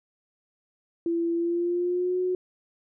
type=tone with pitch glide; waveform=sine; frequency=337.2 to 365.6 Hz; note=E4 to F#4; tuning=+39 to -21 cents; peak=-23 dBFS; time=1.06-2.35 s; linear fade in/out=2 ms; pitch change=+140 cents; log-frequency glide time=1.34-2.19 s; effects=none